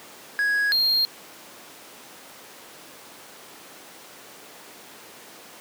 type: tone pair in turn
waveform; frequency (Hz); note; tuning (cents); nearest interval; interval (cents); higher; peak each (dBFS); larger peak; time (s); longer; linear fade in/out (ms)
triangle; 1661.2 / 4218; G#6 / C8; 0 / +13; octave + major third; 1613; second; -18 / -17; second; 0.39-0.72 / 0.72-1.05; neither; 0
effects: pink hiss -44 dBFS RMS until 5.6 s + high-pass 300 Hz 12 dB/octave